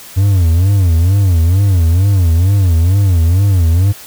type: tone with vibrato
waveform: triangle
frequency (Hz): 90.7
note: F#2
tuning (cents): -34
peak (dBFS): -5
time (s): 0.16-3.93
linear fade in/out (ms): 20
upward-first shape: sine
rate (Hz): 2.2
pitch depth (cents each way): 190
effects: white hiss -34 dBFS RMS until 4.06 s